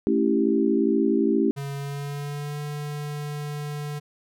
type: chord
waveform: sine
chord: A dominant seventh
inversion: none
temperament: equal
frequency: 220 / 277.2 / 329.6 / 392 Hz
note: A3 / C#4 / E4 / G4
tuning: 0 / 0 / 0 / 0 cents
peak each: -24 dBFS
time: 0.07-1.51 s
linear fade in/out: 0 ms
type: tone with pitch glide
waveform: square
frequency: 140 to 147.3 Hz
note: C#3 to D3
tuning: +18 to +6 cents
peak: -30 dBFS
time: 1.56-4 s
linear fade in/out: 20 ms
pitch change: +88 cents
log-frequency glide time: 1.75-2.6 s
effects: none